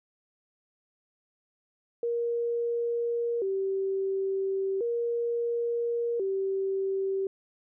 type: tone with vibrato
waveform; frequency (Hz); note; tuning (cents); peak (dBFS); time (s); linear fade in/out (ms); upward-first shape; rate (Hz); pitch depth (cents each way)
sine; 426.9; G#4; +48; -26; 2.03-7.27; 2; square; 0.36; 170
effects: none